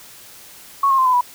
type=tone with pitch steps; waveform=sine; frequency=1106 / 1073.3 / 1041.5 / 1010.7 / 980.8 Hz; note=C#6 / C6 / C6 / B5 / B5; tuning=-4 / +44 / -8 / +40 / -12 cents; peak=-12 dBFS; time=0.83-1.21 s; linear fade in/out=5 ms; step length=76 ms; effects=white hiss -42 dBFS RMS until 1.34 s